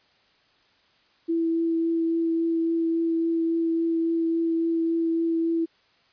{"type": "tone with vibrato", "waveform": "sine", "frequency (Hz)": 330.4, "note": "E4", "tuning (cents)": 4, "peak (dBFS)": -21, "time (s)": [1.28, 5.66], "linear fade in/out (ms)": 20, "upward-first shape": "triangle", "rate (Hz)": 3.6, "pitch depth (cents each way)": 12, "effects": ["white hiss -62 dBFS RMS until 6.12 s", "resampled to 11025 Hz"]}